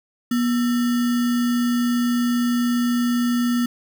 sine tone with sample-and-hold, 241.3 Hz, B3, 40 cents flat, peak -17 dBFS, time 0.31-3.66 s, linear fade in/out 5 ms, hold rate 1575 Hz, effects none

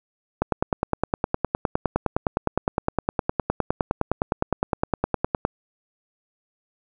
click train, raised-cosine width 1 ms, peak -6 dBFS, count 50, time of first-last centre 0.42-5.451 s, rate 9.74 Hz, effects none

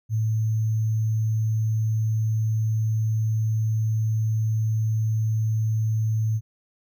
sine tone with sample-and-hold, 110 Hz, A2, in tune, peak -20 dBFS, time 0.09-6.41 s, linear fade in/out 50 ms, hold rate 6300 Hz, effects none

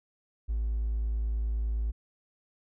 triangle tone with hard clipping, 54.8 Hz, A1, 6 cents flat, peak -27 dBFS, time 0.48-1.92 s, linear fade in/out 20 ms, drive 3 dB, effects none

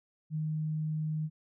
sine tone, 155.2 Hz, D#3, 4 cents flat, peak -30 dBFS, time 0.3-1.3 s, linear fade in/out 50 ms, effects none

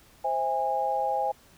sine chord, C augmented, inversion none, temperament just, 523.3 / 654.1 / 817.6 Hz, C5 / E5 / G#5, 0 / -14 / -27 cents, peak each -31 / -32 / -26 dBFS, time 0.24-1.32 s, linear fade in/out 10 ms, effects pink hiss -57 dBFS RMS until 1.57 s

